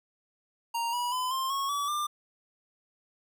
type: tone with pitch steps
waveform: square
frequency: 932.3 / 971.3 / 1012 / 1054.4 / 1098.5 / 1144.5 / 1192.4 Hz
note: A#5 / B5 / B5 / C6 / C#6 / D6 / D6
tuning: 0 / -29 / +42 / +13 / -16 / -45 / +26 cents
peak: -29 dBFS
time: 0.74-2.07 s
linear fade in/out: 10 ms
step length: 190 ms
effects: none